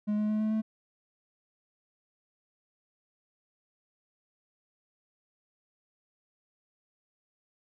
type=tone with pitch steps; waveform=triangle; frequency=209.6 / 211.8 / 214 / 216.2 / 218.5 Hz; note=G#3 / G#3 / A3 / A3 / A3; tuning=+16 / +34 / -48 / -30 / -12 cents; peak=-24 dBFS; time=0.07-0.62 s; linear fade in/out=20 ms; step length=110 ms; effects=none